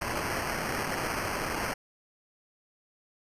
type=noise with sample-and-hold; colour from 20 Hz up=blue; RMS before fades=-32 dBFS; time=0.01-1.74 s; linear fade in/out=10 ms; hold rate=3675 Hz; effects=resampled to 32000 Hz